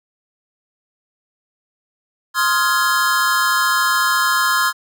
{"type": "chord", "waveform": "square", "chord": "F minor seventh", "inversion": "second", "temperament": "just", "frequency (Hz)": [1047.7, 1257.2, 1396.9, 1676.3], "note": ["C6", "Eb6", "F6", "Ab6"], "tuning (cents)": [2, 18, 0, 16], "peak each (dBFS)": [-20, -23, -20, -21], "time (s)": [2.34, 4.73], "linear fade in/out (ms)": 50, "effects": []}